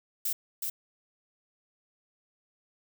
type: noise with echo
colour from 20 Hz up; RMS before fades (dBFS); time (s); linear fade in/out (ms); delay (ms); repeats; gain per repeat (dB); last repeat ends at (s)
violet; -30; 0.25-0.33; 5; 370; 1; -3; 0.7
effects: none